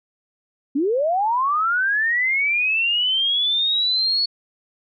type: linear sweep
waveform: sine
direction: up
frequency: 257.9 to 4421 Hz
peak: -17 dBFS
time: 0.75-4.26 s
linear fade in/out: 10 ms
effects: none